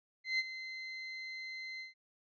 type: tone with ADSR envelope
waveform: 35% pulse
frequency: 2064 Hz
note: C7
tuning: 24 cents flat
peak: -27 dBFS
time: 0.24-1.94 s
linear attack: 150 ms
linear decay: 35 ms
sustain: -13 dB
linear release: 140 ms
effects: resampled to 16000 Hz